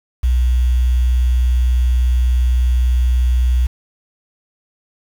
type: tone with quantisation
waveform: sine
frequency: 61.74 Hz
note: B1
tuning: in tune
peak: -11 dBFS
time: 0.23-3.67 s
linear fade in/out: 10 ms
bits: 6
effects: none